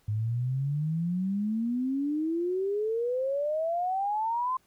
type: exponential sweep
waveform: sine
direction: up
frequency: 103.6 to 1049 Hz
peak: -26 dBFS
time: 0.08-4.57 s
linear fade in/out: 5 ms
effects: pink hiss -67 dBFS RMS until 4.66 s